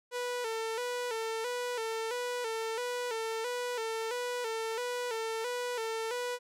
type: tone with vibrato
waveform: sawtooth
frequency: 469.1 Hz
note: A#4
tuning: 11 cents sharp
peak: -29 dBFS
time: 0.11-6.39 s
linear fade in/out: 50 ms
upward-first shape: square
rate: 1.5 Hz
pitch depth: 79 cents each way
effects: low-pass 11000 Hz 12 dB/octave